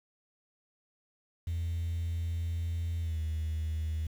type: tone with pitch glide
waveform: triangle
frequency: 84.1 to 78.92 Hz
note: E2 to D#2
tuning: +35 to +25 cents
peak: -27 dBFS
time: 1.47-4.07 s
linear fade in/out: 5 ms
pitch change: -110 cents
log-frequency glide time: 3-3.2 s
effects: tanh soft clip ceiling -27 dBFS + 9-bit